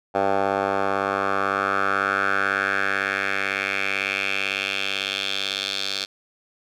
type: tone with band-pass filter sweep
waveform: 10% pulse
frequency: 98 Hz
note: G2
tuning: in tune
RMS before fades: -24 dBFS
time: 0.14-6.06 s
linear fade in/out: 20 ms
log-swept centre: 800 to 4100 Hz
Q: 3.2
effects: none